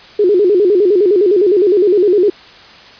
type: tone with vibrato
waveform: sine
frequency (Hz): 386.2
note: G4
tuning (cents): -26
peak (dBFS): -7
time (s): 0.19-2.3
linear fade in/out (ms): 5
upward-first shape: square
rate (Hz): 9.8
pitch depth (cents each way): 130
effects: white hiss -38 dBFS RMS until 2.99 s + resampled to 11025 Hz